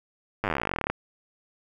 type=slowing click train; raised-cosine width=0.5 ms; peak=-11 dBFS; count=27; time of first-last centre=0.44-0.9 s; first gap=9 ms; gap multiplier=1.05; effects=8-bit